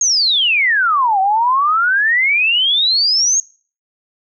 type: exponential two-way sweep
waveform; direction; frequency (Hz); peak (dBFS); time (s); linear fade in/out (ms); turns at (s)
sine; down then up; 6660 to 751 to 6660; -11; 0.01-3.4; 2; 1.2
effects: noise-tail reverb RT60 0.4 s tail -22 dB re dry